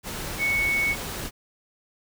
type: tone in noise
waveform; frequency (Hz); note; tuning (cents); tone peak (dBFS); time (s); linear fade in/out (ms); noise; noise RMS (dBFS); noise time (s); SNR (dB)
sine; 2217; C#7; 0; -21; 0.38-0.96; 50; pink; -33; 0.03-1.31; +9
effects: none